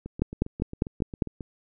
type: two click trains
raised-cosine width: 3 ms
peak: -23 / -9 dBFS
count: 11 / 6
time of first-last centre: 0.06-1.408 / 0.22-1.222 s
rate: 7.42 / 4.99 Hz
effects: none